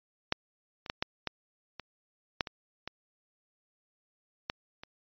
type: clicks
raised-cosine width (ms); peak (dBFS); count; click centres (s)
0.2; -8 / -26 / -14 / -11 / -14 / -22 / -9 / -21 / -19 / -13 / -26; 11; 0.324 / 0.862 / 0.899 / 1.025 / 1.273 / 1.797 / 2.408 / 2.472 / 2.876 / 4.499 / 4.835
effects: resampled to 11025 Hz